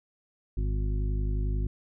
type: harmonic tone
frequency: 51.2 Hz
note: G#1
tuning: 24 cents flat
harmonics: 1 / 2 / 3 / 4 / 5 / 7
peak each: -26 / -34 / -39 / -48 / -42 / -44 dBFS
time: 0.57-1.67 s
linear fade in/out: 5 ms
effects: none